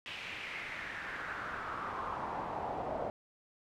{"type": "noise with band-pass filter sweep", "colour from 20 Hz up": "brown", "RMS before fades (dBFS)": -40, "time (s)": [0.06, 3.1], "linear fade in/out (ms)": 0, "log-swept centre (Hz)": [2800, 660], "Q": 3.4, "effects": []}